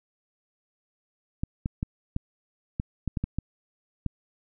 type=clicks; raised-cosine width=5 ms; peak=-15 dBFS; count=10; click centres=1.435 / 1.659 / 1.829 / 2.164 / 2.799 / 3.077 / 3.172 / 3.24 / 3.386 / 4.063 s; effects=none